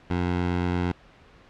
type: tone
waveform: 15% pulse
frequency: 88.7 Hz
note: F2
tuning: 27 cents sharp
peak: -17 dBFS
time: 0.1-0.92 s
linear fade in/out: 5 ms
effects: pink hiss -53 dBFS RMS until 1.49 s + low-pass 3000 Hz 12 dB/octave